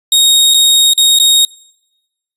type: tone with dropouts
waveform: sawtooth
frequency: 3742 Hz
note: A#7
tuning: 6 cents sharp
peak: -3 dBFS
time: 0.12-1.45 s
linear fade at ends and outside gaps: 2 ms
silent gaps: 0.539-0.543 / 0.935-0.977 / 1.188-1.198 s
effects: noise-tail reverb RT60 1.0 s tail -25 dB re dry + resampled to 32000 Hz